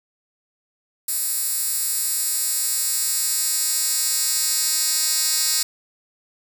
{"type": "tone with high-pass filter sweep", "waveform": "10% pulse", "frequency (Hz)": 313.4, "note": "D#4", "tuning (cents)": 13, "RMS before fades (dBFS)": -22, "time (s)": [1.08, 5.63], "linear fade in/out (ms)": 5, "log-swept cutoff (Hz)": [10000, 5900], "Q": 1.2, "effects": []}